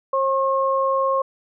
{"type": "tone pair together", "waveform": "sine", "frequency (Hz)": [537, 1078.7], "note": ["C5", "C#6"], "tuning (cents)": [45, -48], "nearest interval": "octave", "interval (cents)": 1207, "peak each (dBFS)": -20, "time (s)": [0.13, 1.22], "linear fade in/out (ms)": 5, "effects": []}